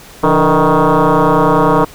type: tone with frequency modulation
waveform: sine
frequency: 325.1 Hz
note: E4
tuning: 24 cents flat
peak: -6 dBFS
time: 0.23-1.85 s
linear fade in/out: 10 ms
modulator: 155 Hz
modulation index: 5.8
effects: tanh soft clip ceiling -3 dBFS + pink hiss -37 dBFS RMS until 1.94 s